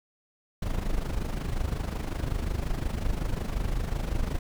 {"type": "noise with amplitude modulation", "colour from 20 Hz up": "brown", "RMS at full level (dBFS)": -26, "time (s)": [0.62, 4.39], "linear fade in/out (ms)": 5, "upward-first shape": "sine", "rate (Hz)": 25.5, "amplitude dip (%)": 70, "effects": []}